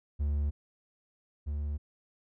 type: tone pair in turn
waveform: triangle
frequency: 72.8 / 73.43 Hz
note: D2 / D2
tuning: -15 / 0 cents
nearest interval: unison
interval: 15 cents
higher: second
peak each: -25 / -29 dBFS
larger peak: first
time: 0.19-0.51 / 1.46-1.78 s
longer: neither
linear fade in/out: 20 ms
effects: none